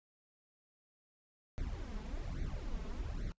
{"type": "noise with flanger", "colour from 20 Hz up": "brown", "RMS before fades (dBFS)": -40, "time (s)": [1.58, 3.32], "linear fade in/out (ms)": 0, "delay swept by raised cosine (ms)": [0.48, 4.68], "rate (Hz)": 1.2, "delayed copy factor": 1, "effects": ["noise-tail reverb RT60 0.1 s tail -24 dB re dry", "resampled to 16000 Hz"]}